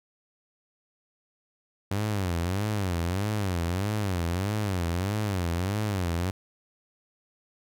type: tone with vibrato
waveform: sawtooth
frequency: 95 Hz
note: F#2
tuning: 46 cents sharp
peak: -22 dBFS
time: 1.91-6.31 s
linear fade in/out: 5 ms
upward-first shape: sine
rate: 1.6 Hz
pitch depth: 210 cents each way
effects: none